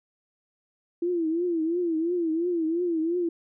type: tone with vibrato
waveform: sine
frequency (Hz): 336.2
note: E4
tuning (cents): +34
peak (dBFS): -23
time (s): 1.02-3.29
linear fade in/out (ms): 5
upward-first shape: triangle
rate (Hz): 2.9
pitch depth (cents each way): 130
effects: none